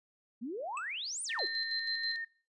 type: exponential two-way sweep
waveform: sine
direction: up then down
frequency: 215.1 to 9700 to 293.6 Hz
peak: -36 dBFS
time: 0.41-1.46 s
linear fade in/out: 20 ms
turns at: 1.23 s
type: tone with exponential decay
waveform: square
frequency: 2618 Hz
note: E7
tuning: 13 cents flat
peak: -36 dBFS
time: 0.77-0.87 s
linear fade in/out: 2 ms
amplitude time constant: 20 ms
type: tone with pitch glide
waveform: sine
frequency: 1818 to 1831.7 Hz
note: A#6 to A#6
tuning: -44 to -31 cents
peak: -36 dBFS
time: 1.29-2.25 s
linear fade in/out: 10 ms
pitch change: +13 cents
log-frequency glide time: 1.54-2.11 s
type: tone with tremolo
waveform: sine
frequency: 4107 Hz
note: C8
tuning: 33 cents flat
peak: -33 dBFS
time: 1.39-2.16 s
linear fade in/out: 0 ms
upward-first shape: square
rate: 6.2 Hz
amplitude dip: 50%
effects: noise-tail reverb RT60 0.4 s tail -18 dB re dry + resampled to 24000 Hz